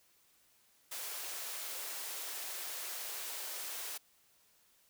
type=high-pass noise; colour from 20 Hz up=white; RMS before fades=-42 dBFS; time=0.91-3.98 s; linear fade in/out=10 ms; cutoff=390 Hz; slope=24 dB/octave; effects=white hiss -69 dBFS RMS until 4.89 s